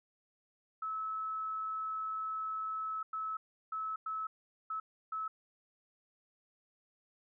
sine tone bursts at uneven times, 1299 Hz, E6, 26 cents flat, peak -35 dBFS, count 6, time 0.82-3.03 / 3.13-3.37 / 3.72-3.96 / 4.06-4.27 / 4.7-4.8 / 5.12-5.28 s, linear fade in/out 5 ms, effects none

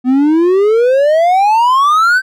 triangle exponential sweep, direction up, 246.9 to 1567 Hz, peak -5 dBFS, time 0.04-2.22 s, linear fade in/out 50 ms, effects none

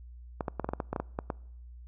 clicks, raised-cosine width 1 ms, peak -17 dBFS, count 12, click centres 0.408 / 0.482 / 0.597 / 0.645 / 0.69 / 0.735 / 0.802 / 0.93 / 0.962 / 1 / 1.189 / 1.302 s, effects noise-tail reverb RT60 0.8 s tail -25 dB re dry + added 60 Hz sine -45 dBFS peak until 1.87 s

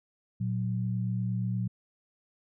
sine tone pair together, 116.54 / 185 Hz, A#2 / F#3, 0 / 0 cents, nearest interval minor sixth, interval 800 cents, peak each -29 / -32 dBFS, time 0.4-1.68 s, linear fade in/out 10 ms, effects none

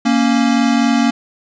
square tone pair together, 233.1 / 277.2 Hz, A#3 / C#4, 0 / 0 cents, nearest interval minor third, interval 300 cents, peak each -14 / -16 dBFS, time 0.05-1.11 s, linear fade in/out 10 ms, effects resampled to 16000 Hz + 8-bit

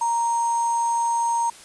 sine tone with sample-and-hold, 932.3 Hz, A#5, in tune, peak -19 dBFS, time 0.01-1.5 s, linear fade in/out 5 ms, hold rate 7350 Hz, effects white hiss -45 dBFS RMS until 1.64 s + resampled to 24000 Hz

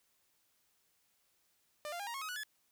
sawtooth tone with pitch steps, 598 / 694.9 / 807.5 / 938.4 / 1090.4 / 1267.1 / 1472.4 / 1711.1 Hz, D5 / F5 / G#5 / A#5 / C#6 / D#6 / F#6 / A6, +31 / -9 / -49 / +11 / -29 / +31 / -9 / -49 cents, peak -36 dBFS, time 1.85-2.434 s, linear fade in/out 0 ms, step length 73 ms, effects white hiss -75 dBFS RMS until 2.71 s

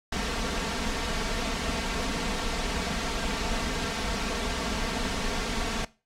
pink noise with comb filter, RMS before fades -29 dBFS, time 0.12-5.85 s, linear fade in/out 5 ms, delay 4.4 ms, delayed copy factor +0.7, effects noise-tail reverb RT60 0.3 s tail -19 dB re dry + low-pass 6000 Hz 12 dB/octave

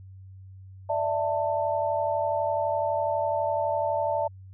sine chord, D suspended second, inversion none, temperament equal with one note detuned, 587.3 / 659.3 / 890.2 Hz, D5 / E5 / A5, 0 / 0 / +20 cents, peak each -28 dBFS, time 0.89-4.28 s, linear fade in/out 10 ms, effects added 95 Hz sine -43 dBFS peak until 4.53 s

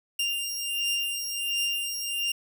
sawtooth beating tone pair, 2794 / 2795.4 Hz, F7 / F7, 0 / +1 cents, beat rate 1.4 Hz, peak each -28 / -26 dBFS, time 0.19-2.32 s, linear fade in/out 5 ms, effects none

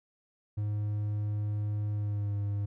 triangle tone with pitch glide, 104.5 to 101.76 Hz, G#2 to G#2, +11 to -35 cents, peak -27 dBFS, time 0.57-2.66 s, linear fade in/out 10 ms, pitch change -46 cents, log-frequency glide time 1.92-2.35 s, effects none

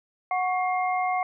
sine tone cluster, 735 / 1110 / 2123 Hz, F#5 / C#6 / C7, -12 / +2 / +25 cents, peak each -24 / -30 / -32 dBFS, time 0.31-1.23 s, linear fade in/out 2 ms, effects none

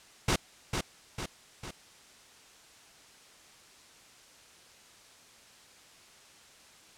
pink noise with echo, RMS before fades -26 dBFS, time 0.28-0.36 s, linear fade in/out 5 ms, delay 450 ms, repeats 3, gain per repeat -5 dB, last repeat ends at 1.71 s, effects white hiss -56 dBFS RMS until 6.97 s + low-pass 8000 Hz 12 dB/octave

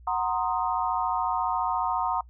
sine chord, C half-diminished seventh, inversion second, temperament equal, 740 / 932.3 / 1046.5 / 1244.5 Hz, Gb5 / Bb5 / C6 / Eb6, 0 / 0 / 0 / 0 cents, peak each -29 / -28 / -31 / -32 dBFS, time 0.07-2.21 s, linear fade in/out 5 ms, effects noise-tail reverb RT60 0.1 s tail -23 dB re dry + added 60 Hz sine -47 dBFS peak until 2.29 s

